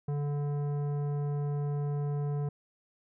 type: tone with tanh clipping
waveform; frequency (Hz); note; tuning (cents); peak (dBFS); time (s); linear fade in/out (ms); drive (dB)
sine; 144.9; D3; -23; -31; 0.08-2.49; 5; 13
effects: none